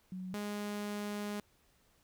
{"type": "tone pair in turn", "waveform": ["sine", "sawtooth"], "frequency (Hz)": [185, 206.7], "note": ["F#3", "G#3"], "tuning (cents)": [0, -8], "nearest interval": "major second", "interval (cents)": 192, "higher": "second", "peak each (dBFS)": [-39, -33], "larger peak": "second", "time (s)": [[0.12, 0.34], [0.34, 1.4]], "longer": "second", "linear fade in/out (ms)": 2, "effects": ["pink hiss -70 dBFS RMS until 2.03 s"]}